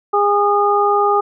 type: harmonic tone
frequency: 408.8 Hz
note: G#4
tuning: 27 cents flat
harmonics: 1 / 2 / 3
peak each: -16 / -16 / -16 dBFS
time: 0.13-1.21 s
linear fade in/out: 10 ms
effects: none